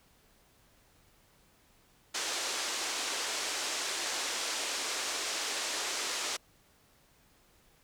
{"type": "band-pass noise", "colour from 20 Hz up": "white", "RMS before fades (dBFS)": -35, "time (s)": [2.14, 6.37], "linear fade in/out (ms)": 10, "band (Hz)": [310, 7500], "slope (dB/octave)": 24, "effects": ["pink hiss -65 dBFS RMS until 7.83 s"]}